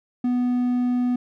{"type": "tone", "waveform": "triangle", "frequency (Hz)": 246.9, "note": "B3", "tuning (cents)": 0, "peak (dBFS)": -17, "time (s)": [0.24, 1.16], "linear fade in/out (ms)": 5, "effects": []}